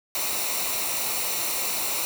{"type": "noise with comb filter", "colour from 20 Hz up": "white", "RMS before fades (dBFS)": -27, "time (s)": [0.15, 2.05], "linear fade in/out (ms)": 0, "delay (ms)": 0.61, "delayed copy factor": -0.6, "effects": []}